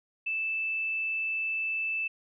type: tone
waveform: sine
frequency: 2637 Hz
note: E7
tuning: in tune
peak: -28 dBFS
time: 0.26-2.08 s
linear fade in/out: 10 ms
effects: none